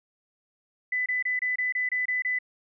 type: tone bursts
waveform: sine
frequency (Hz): 2000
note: B6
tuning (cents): +21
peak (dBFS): -24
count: 9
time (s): 0.92-2.388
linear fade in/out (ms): 5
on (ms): 140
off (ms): 26
effects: none